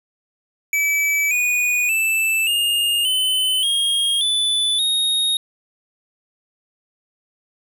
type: tone with pitch steps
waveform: square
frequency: 2300 / 2465 / 2642 / 2832 / 3035 / 3253 / 3486 / 3736 Hz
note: D7 / D#7 / E7 / F7 / F#7 / G#7 / A7 / A#7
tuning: -37 / -17 / +3 / +23 / +43 / -37 / -17 / +3 cents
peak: -17 dBFS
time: 0.73-5.37 s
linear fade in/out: 2 ms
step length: 580 ms
effects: none